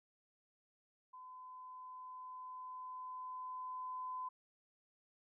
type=tone with level ramp; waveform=sine; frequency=1016 Hz; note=B5; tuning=49 cents sharp; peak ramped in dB=-51 to -40 dBFS; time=1.13-4.29 s; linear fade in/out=10 ms; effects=none